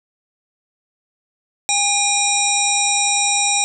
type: harmonic tone with a mistuned harmonic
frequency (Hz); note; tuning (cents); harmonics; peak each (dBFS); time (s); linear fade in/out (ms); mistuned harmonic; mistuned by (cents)
809; G#5; -46; 1 / 3 / 5 / 7 / 9 / 10; -22 / -22 / -22 / -22 / -22 / -22; 1.69-3.64; 0; 5; -91
effects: none